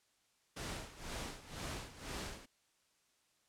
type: noise with tremolo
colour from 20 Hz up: pink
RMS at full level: -42 dBFS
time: 0.56-2.46 s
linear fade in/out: 10 ms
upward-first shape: sine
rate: 2 Hz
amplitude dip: 80%
effects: white hiss -75 dBFS RMS until 3.48 s + low-pass 9000 Hz 12 dB/octave